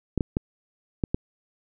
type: clicks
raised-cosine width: 3 ms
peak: -10 dBFS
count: 5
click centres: 0.177 / 0.208 / 0.369 / 1.038 / 1.145 s
effects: none